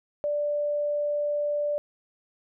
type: tone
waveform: sine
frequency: 587.3 Hz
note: D5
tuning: in tune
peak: -24 dBFS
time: 0.24-1.78 s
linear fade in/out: 0 ms
effects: none